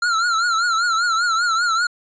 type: tone with vibrato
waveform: square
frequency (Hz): 1377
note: F6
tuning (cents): -25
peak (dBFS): -17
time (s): 0.02-1.87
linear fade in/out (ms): 5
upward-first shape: triangle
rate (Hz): 5.1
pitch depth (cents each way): 110
effects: resampled to 16000 Hz